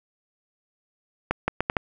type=accelerating click train; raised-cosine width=0.5 ms; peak=-7 dBFS; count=5; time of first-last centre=1.31-1.768 s; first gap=170 ms; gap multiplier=0.74; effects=none